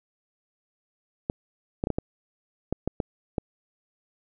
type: clicks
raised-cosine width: 2 ms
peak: -12 dBFS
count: 9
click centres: 1.299 / 1.839 / 1.871 / 1.903 / 1.985 / 2.726 / 2.876 / 3.002 / 3.382 s
effects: none